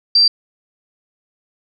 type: tone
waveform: sine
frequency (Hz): 4699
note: D8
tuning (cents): 0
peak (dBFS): -8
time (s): 0.15-0.28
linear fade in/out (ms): 5
effects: none